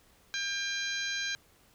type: harmonic tone with a mistuned harmonic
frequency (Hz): 800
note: G5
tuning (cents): +35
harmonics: 2 / 3 / 4 / 5 / 6 / 7 / 8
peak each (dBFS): -35 / -39 / -41 / -37 / -45 / -46 / -42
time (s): 0.34-1.35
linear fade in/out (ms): 0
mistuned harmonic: 6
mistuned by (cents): +16
effects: pink hiss -63 dBFS RMS until 1.74 s